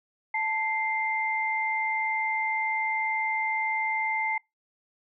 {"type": "tone pair together", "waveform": "sine", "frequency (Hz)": [880, 2093], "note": ["A5", "C7"], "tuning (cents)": [0, 0], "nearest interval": "octave + minor third", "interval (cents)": 1500, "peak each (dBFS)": [-29, -27], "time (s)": [0.34, 4.38], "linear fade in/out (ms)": 5, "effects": ["noise-tail reverb RT60 0.2 s tail -26 dB re dry"]}